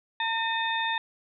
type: harmonic tone with a mistuned harmonic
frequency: 907 Hz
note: A#5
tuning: 48 cents flat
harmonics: 1 / 2 / 3 / 4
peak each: -29 / -30 / -36 / -32 dBFS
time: 0.2-0.98 s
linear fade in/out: 2 ms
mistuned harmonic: 3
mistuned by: -120 cents
effects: none